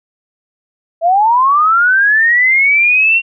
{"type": "linear sweep", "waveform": "sine", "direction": "up", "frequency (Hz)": [646, 2758], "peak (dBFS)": -7, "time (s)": [1.01, 3.22], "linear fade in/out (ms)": 50, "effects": []}